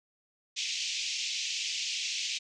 pink band-pass noise, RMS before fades -34 dBFS, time 0.56-2.39 s, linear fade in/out 20 ms, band 2400 to 6800 Hz, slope 48 dB/octave, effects none

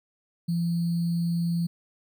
sine tone with sample-and-hold, 170 Hz, F3, 46 cents flat, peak -23 dBFS, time 0.48-1.67 s, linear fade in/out 10 ms, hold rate 4410 Hz, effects none

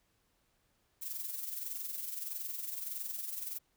violet noise with amplitude modulation, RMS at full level -38 dBFS, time 1.01-3.59 s, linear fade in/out 20 ms, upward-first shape sine, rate 21.6 Hz, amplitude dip 55%, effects pink hiss -75 dBFS RMS until 3.76 s

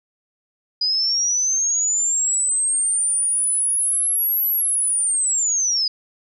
sine linear two-way sweep, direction up then down, 4913 to 11840 to 4913 Hz, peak -17 dBFS, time 0.81-5.88 s, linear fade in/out 5 ms, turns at 4.49 s, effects none

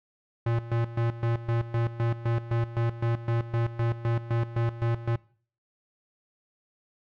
square tone with tremolo, 116.54 Hz, A#2, in tune, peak -24 dBFS, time 0.46-5.16 s, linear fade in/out 5 ms, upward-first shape square, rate 3.9 Hz, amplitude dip 80%, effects noise-tail reverb RT60 0.5 s tail -23 dB re dry + low-pass 2000 Hz 12 dB/octave

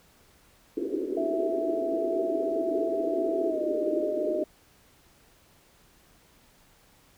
white band-pass noise, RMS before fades -30 dBFS, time 0.77-4.44 s, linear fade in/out 5 ms, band 300 to 410 Hz, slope 48 dB/octave
sine tone with pitch glide, 659.3 to 611.6 Hz, E5 to D#5, 0 to -30 cents, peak -28 dBFS, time 1.17-4.44 s, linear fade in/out 5 ms, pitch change -130 cents, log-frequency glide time 3.47-3.61 s
effects pink hiss -60 dBFS RMS until 7.17 s

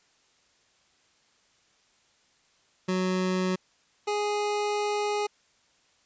25% pulse tone pair in turn, 185 / 415.3 Hz, F#3 / G#4, 0 / 0 cents, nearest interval octave + major second, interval 1400 cents, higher second, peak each -21 / -22 dBFS, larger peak first, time 2.88-3.56 / 4.07-5.27 s, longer second, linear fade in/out 10 ms, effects white hiss -65 dBFS RMS until 6.05 s + resampled to 16000 Hz

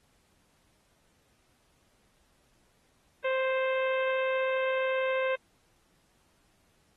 harmonic tone, 524 Hz, C5, 2 cents sharp, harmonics 1 / 2 / 3 / 4 / 5 / 6 / 7, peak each -27 / -36 / -36 / -38 / -39 / -49 / -54 dBFS, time 3.24-5.36 s, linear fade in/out 10 ms, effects pink hiss -69 dBFS RMS until 6.96 s + AAC 32 kbps

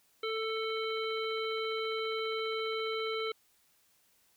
harmonic tone, 442.6 Hz, A4, 10 cents sharp, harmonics 1 / 3 / 5 / 7 / 9, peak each -34 / -39 / -41 / -42 / -44 dBFS, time 0.23-3.32 s, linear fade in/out 5 ms, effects white hiss -69 dBFS RMS until 4.36 s

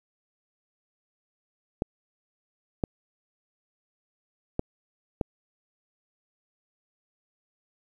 clicks, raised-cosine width 2 ms, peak -12 dBFS, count 4, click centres 1.821 / 2.838 / 4.594 / 5.212 s, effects 9-bit

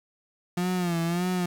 35% pulse tone with vibrato, 174.61 Hz, F3, in tune, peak -23 dBFS, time 0.57-1.46 s, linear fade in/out 5 ms, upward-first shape sine, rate 1.7 Hz, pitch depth 83 cents each way, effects 9-bit

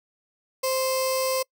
15% pulse tone with notch filter, 523.3 Hz, C5, in tune, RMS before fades -25 dBFS, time 0.63-1.43 s, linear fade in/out 10 ms, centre 1600 Hz, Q 0.61, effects noise-tail reverb RT60 0.1 s tail -26 dB re dry

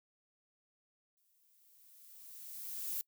violet noise with exponential growth, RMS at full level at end -37 dBFS, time 1.17-3.01 s, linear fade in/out 0 ms, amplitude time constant 400 ms, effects noise-tail reverb RT60 0.1 s tail -23 dB re dry

